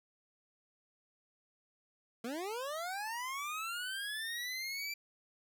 25% pulse linear sweep, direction up, 220 to 2349 Hz, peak -34 dBFS, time 2.24-4.94 s, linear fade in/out 5 ms, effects none

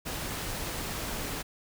pink noise, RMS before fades -35 dBFS, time 0.05-1.43 s, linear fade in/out 20 ms, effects none

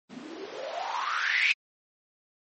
blue noise with band-pass filter sweep, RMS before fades -30 dBFS, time 0.09-1.53 s, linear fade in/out 20 ms, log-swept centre 210 to 2600 Hz, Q 8.5, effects low-pass 5000 Hz 12 dB/octave + MP3 32 kbps

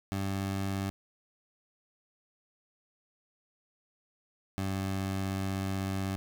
20% pulse tone pair in turn, 97.4 / 96.17 Hz, G2 / G2, -11 / -33 cents, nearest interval unison, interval 22 cents, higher first, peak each -26 dBFS, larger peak neither, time 0.12-0.9 / 4.58-6.16 s, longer second, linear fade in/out 0 ms, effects none

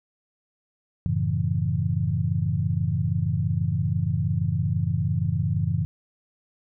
sine chord, F# minor seventh, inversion none, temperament equal, 92.5 / 110 / 138.59 / 164.81 Hz, F#2 / A2 / C#3 / E3, 0 / 0 / 0 / 0 cents, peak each -27 dBFS, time 1.06-5.85 s, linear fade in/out 0 ms, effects none

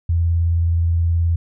sine tone with vibrato, 84.2 Hz, E2, 37 cents sharp, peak -14 dBFS, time 0.09-1.36 s, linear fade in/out 5 ms, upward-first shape sine, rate 19 Hz, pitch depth 27 cents each way, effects none

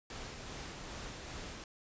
pink noise with tremolo, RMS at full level -44 dBFS, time 0.1-1.64 s, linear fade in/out 2 ms, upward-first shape sine, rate 2.5 Hz, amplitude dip 25%, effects resampled to 16000 Hz

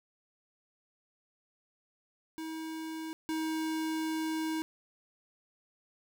square tone pair in turn, 319.6 / 317.6 Hz, D#4 / D#4, +47 / +36 cents, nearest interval unison, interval 11 cents, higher first, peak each -38 / -32 dBFS, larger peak second, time 2.38-3.13 / 3.29-4.62 s, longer second, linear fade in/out 0 ms, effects none

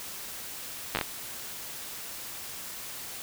slowing click train, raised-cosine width 0.3 ms, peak -11 dBFS, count 5, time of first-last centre 0.95-1.012 s, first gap 9 ms, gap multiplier 1.38, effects white hiss -40 dBFS RMS until 3.22 s

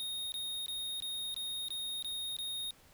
square tone bursts, 3715 Hz, A#7, 7 cents flat, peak -37 dBFS, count 8, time 0-2.707 s, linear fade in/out 0 ms, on 320 ms, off 21 ms, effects pink hiss -62 dBFS RMS until 2.93 s

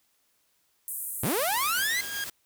white band-pass noise, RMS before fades -35 dBFS, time 0.88-1.87 s, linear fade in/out 0 ms, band 8500 to 15000 Hz, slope 48 dB/octave
sawtooth linear sweep, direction up, 87.31 to 2093 Hz, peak -22 dBFS, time 1.23-2.01 s, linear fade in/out 5 ms
white noise with tremolo, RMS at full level -37 dBFS, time 1.25-2.3 s, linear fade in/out 5 ms, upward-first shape triangle, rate 7.9 Hz, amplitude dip 30%
sawtooth tone with exponential growth, 1627 Hz, G#6, 36 cents flat, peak -25 dBFS, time 1.45-2.24 s, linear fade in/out 1 ms, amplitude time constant 170 ms
effects white hiss -70 dBFS RMS until 2.45 s

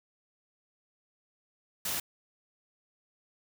white noise, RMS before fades -33 dBFS, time 1.85-2 s, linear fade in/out 5 ms, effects none

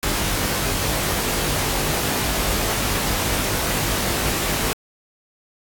pink noise with comb filter, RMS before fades -22 dBFS, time 0.03-4.73 s, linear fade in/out 0 ms, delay 20 ms, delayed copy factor +0.95, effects AAC 64 kbps

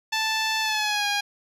10% pulse tone with pitch glide, 880 to 816.3 Hz, A5 to G#5, 0 to -30 cents, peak -14 dBFS, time 0.12-1.21 s, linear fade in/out 10 ms, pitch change -130 cents, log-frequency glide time 0.61-1.07 s, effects low-pass 9000 Hz 12 dB/octave

